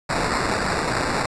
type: noise with sample-and-hold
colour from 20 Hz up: white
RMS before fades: -23 dBFS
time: 0.09-1.26 s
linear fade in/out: 5 ms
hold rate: 3150 Hz
effects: resampled to 22050 Hz